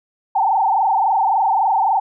sine tone with frequency modulation, 836 Hz, G#5, 11 cents sharp, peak -13 dBFS, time 0.35-2 s, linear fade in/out 10 ms, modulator 23.6 Hz, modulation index 3.5, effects none

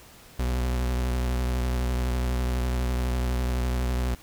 40% pulse tone with vibrato, 62 Hz, B1, 7 cents sharp, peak -23 dBFS, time 0.39-4.15 s, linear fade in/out 5 ms, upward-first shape sine, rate 12 Hz, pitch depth 43 cents each way, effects pink hiss -50 dBFS RMS until 4.22 s

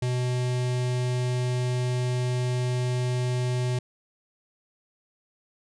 square tone with notch filter, 124.8 Hz, B2, 19 cents sharp, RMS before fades -26 dBFS, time 0.02-3.79 s, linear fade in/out 5 ms, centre 1300 Hz, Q 1.9, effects resampled to 22050 Hz

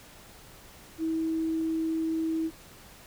sine tone, 322.6 Hz, E4, 37 cents flat, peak -26 dBFS, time 0.98-2.51 s, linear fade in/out 50 ms, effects pink hiss -51 dBFS RMS until 3.06 s

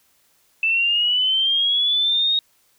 sine linear sweep, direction up, 2637 to 3759 Hz, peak -16 dBFS, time 0.63-2.39 s, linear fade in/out 2 ms, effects white hiss -61 dBFS RMS until 2.78 s

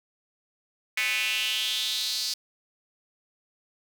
square tone with high-pass filter sweep, 116.7 Hz, A#2, 2 cents sharp, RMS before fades -28 dBFS, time 0.97-2.34 s, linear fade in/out 5 ms, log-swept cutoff 2200 to 4700 Hz, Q 4.7, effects none

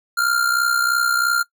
square tone with amplitude modulation, 1396.9 Hz, F6, in tune, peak -14 dBFS, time 0.17-1.43 s, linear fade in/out 10 ms, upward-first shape sine, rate 63 Hz, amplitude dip 65%, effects noise-tail reverb RT60 0.1 s tail -20 dB re dry

